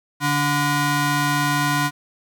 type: ring-modulated tone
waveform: 20% pulse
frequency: 435.2 Hz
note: A4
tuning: 19 cents flat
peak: -10 dBFS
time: 0.2-1.91 s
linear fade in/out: 50 ms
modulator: 581 Hz
effects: none